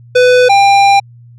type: tone pair in turn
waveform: square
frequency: 498.8 / 796.4 Hz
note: B4 / G5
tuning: +17 / +27 cents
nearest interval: minor sixth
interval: 810 cents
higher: second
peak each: -5 dBFS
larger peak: neither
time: 0.15-0.49 / 0.49-1 s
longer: second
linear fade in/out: 10 ms
effects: added 119 Hz sine -35 dBFS peak until 1.38 s + low-pass 5000 Hz 12 dB/octave